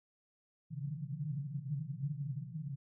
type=band-pass noise; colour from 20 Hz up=white; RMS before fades=-40 dBFS; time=0.7-2.76 s; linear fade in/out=10 ms; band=130 to 160 Hz; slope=96 dB/octave; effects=none